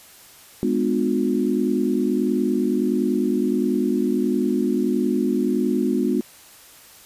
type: chord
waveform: sine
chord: G# diminished seventh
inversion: none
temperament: just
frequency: 207.7 / 249.2 / 299 / 358.8 Hz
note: G#3 / B3 / D4 / F4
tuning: 0 / +16 / +31 / +47 cents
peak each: -24 / -22 / -25 / -24 dBFS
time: 0.63-6.21 s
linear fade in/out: 0 ms
effects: white hiss -47 dBFS RMS until 7.05 s + resampled to 32000 Hz